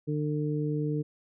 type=harmonic tone; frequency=150 Hz; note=D3; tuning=37 cents sharp; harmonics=1 / 2 / 3; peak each=-29 / -32 / -34 dBFS; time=0.07-1.03 s; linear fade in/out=20 ms; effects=none